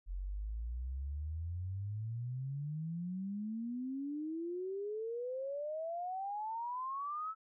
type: exponential sweep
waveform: sine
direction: up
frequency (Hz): 43.65 to 1318.5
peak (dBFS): -37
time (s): 0.06-7.35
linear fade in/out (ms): 50
effects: none